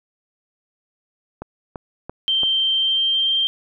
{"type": "click train", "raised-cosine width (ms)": 1, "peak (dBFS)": -16, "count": 4, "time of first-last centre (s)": [1.42, 2.434], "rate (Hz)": 2.96}
{"type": "tone with pitch glide", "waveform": "sine", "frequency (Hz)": [3136, 3163], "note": ["G7", "G7"], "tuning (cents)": [0, 15], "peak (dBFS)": -16, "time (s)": [2.28, 3.47], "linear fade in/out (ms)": 0, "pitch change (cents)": 15, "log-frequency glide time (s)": [2.74, 3.35]}
{"effects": []}